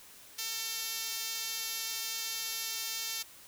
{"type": "tone with band-pass filter", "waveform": "5% pulse", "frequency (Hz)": 449.4, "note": "A4", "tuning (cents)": 37, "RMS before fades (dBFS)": -37, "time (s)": [0.38, 3.23], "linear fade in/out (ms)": 10, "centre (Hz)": 9300, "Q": 1.1, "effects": ["white hiss -54 dBFS RMS until 3.47 s"]}